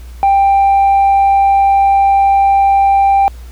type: tone with tanh clipping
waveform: sine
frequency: 789 Hz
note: G5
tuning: 11 cents sharp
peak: -7 dBFS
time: 0.23-3.28 s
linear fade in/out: 0 ms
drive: 1 dB
effects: added 60 Hz sine -28 dBFS peak until 3.51 s + pink hiss -44 dBFS RMS until 3.51 s